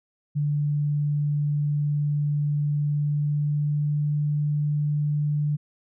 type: tone with pitch glide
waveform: sine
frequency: 146.83 to 148.02 Hz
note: D3 to D3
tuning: 0 to +14 cents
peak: -21 dBFS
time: 0.35-5.57 s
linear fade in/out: 20 ms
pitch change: +14 cents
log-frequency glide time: 2.86-4.12 s
effects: none